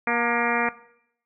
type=harmonic tone with a mistuned harmonic; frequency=237.4 Hz; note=A#3; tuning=32 cents sharp; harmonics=1 / 2 / 3 / 4 / 5 / 6 / 7 / 8 / 9 / 10; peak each=-30 / -30 / -30 / -30 / -30 / -30 / -30 / -30 / -30 / -30 dBFS; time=0.07-0.69 s; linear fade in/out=2 ms; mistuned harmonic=4; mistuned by=-54 cents; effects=noise-tail reverb RT60 0.7 s tail -17 dB re dry